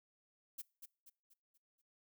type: noise with echo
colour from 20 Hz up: violet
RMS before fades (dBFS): -45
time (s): 0.58-0.62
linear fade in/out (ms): 10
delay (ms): 240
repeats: 5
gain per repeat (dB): -7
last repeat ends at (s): 1.82
effects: noise-tail reverb RT60 0.4 s tail -24 dB re dry